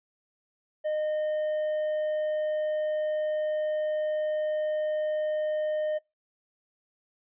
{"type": "tone", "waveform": "triangle", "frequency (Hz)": 613, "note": "D#5", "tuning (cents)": -26, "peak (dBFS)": -24, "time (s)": [0.84, 5.99], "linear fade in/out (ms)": 20, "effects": ["noise-tail reverb RT60 0.2 s tail -22 dB re dry", "resampled to 8000 Hz"]}